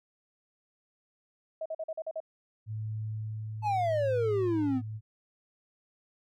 sine tone bursts, 639 Hz, D#5, 46 cents sharp, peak -32 dBFS, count 7, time 1.61-2.203 s, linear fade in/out 5 ms, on 47 ms, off 44 ms
sine tone with tremolo, 108.6 Hz, A2, 22 cents flat, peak -32 dBFS, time 2.66-5.01 s, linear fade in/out 50 ms, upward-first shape sine, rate 0.79 Hz, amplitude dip 30%
triangle exponential sweep, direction down, 880 to 244.5 Hz, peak -24 dBFS, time 3.62-4.82 s, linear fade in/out 50 ms
effects none

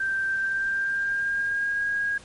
sine tone with pitch glide, 1568 to 1635.5 Hz, G6 to G#6, 0 to -27 cents, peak -23 dBFS, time 0-2.18 s, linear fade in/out 5 ms, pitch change +73 cents, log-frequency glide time 0.38-1.83 s, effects pink hiss -49 dBFS RMS until 2.24 s + MP3 48 kbps

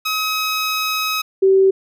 15% pulse / sine tone pair in turn, 1272 / 384.7 Hz, D#6 / G4, +38 / -33 cents, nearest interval octave + major sixth, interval 2071 cents, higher first, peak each -12 / -9 dBFS, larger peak second, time 0.05-1.22 / 1.42-1.71 s, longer first, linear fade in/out 10 ms, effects none

